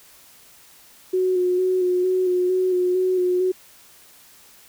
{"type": "tone with vibrato", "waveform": "sine", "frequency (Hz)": 366, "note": "F#4", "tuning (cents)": -19, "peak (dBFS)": -17, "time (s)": [1.13, 3.52], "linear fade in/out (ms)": 10, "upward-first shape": "square", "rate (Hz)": 2.2, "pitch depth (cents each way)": 21, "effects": ["white hiss -50 dBFS RMS until 4.68 s"]}